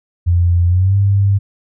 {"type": "tone with pitch glide", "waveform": "sine", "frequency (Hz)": [87, 99.36], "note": ["F2", "G2"], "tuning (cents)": [-6, 24], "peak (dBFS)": -9, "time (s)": [0.26, 1.39], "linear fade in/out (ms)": 20, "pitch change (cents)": 230, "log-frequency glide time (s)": [0.67, 0.96], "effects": []}